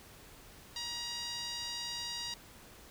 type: tone with band-pass filter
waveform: sawtooth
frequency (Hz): 950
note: A#5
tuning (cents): +33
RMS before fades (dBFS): -40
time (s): 0.76-2.34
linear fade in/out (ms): 2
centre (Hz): 4600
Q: 2.9
effects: pink hiss -55 dBFS RMS until 2.9 s